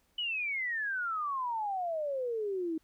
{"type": "exponential sweep", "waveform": "sine", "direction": "down", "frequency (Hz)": [3000, 312.6], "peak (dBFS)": -31, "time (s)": [0.18, 2.78], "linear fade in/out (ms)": 5, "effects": ["pink hiss -72 dBFS RMS until 2.83 s"]}